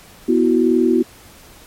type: chord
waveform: sine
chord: B suspended fourth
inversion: none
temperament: just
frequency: 246.9 / 329.3 / 370.4 Hz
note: B3 / E4 / F#4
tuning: 0 / -2 / +2 cents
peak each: -16 dBFS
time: 0.28-1.03 s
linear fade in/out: 10 ms
effects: pink hiss -44 dBFS RMS until 1.66 s + MP3 64 kbps